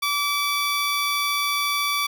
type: tone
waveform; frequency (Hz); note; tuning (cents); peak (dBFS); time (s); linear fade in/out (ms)
15% pulse; 1154; D6; -31; -15; 0.02-2.07; 10
effects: none